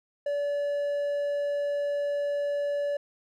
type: tone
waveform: triangle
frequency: 575 Hz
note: D5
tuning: 37 cents flat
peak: -24 dBFS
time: 0.26-2.97 s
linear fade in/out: 5 ms
effects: none